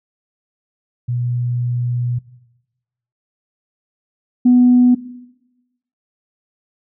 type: tone pair in turn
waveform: sine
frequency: 121.9 / 247.3 Hz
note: B2 / B3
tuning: -22 / +3 cents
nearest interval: octave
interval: 1225 cents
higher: second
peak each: -17 / -6 dBFS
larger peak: second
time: 1.08-2.19 / 4.45-4.95 s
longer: first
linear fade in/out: 10 ms
effects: noise-tail reverb RT60 1.0 s tail -18 dB re dry + tanh soft clip ceiling -3 dBFS